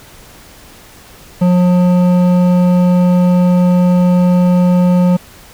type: tone with hard clipping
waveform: triangle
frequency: 179.1 Hz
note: F3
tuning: 44 cents sharp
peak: -9 dBFS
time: 1.41-5.17 s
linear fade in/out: 10 ms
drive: 14 dB
effects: pink hiss -39 dBFS RMS until 5.53 s